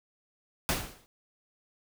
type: noise with exponential decay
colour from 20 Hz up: pink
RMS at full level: -25 dBFS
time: 0.69-1.06 s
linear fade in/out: 0 ms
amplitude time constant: 79 ms
effects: none